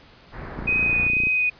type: low-pass noise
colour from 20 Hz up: pink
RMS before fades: -35 dBFS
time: 0.31-1.11 s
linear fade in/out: 50 ms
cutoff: 2100 Hz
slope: 48 dB/octave
type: click train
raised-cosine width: 3 ms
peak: -19 dBFS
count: 21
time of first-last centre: 0.59-1.27 s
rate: 29.4 Hz
type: tone with vibrato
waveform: sine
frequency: 2500 Hz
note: D#7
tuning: 8 cents sharp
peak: -18 dBFS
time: 0.67-1.5 s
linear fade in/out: 10 ms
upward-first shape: sine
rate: 2.1 Hz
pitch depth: 12 cents each way
effects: pink hiss -50 dBFS RMS until 1.59 s + resampled to 11025 Hz